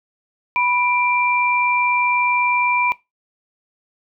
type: tone pair together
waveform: sine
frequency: 986 / 2361 Hz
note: B5 / D7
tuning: -3 / +9 cents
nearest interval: octave + minor third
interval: 1512 cents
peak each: -18 dBFS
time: 0.56-2.92 s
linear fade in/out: 0 ms
effects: noise-tail reverb RT60 0.2 s tail -19 dB re dry